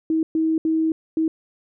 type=tone bursts at uneven times; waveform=sine; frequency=320.1 Hz; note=D#4; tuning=49 cents sharp; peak=-17 dBFS; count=4; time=0.1-0.23 / 0.35-0.58 / 0.65-0.92 / 1.17-1.28 s; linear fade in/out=2 ms; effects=none